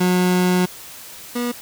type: tone pair in turn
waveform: 30% pulse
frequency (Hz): 181.2 / 241.9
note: F#3 / B3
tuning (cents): -36 / -36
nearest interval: perfect fourth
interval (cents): 500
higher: second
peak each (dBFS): -12 / -18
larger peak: first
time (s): 0-0.66 / 1.35-1.52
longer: first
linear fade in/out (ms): 10
effects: white hiss -38 dBFS RMS until 1.61 s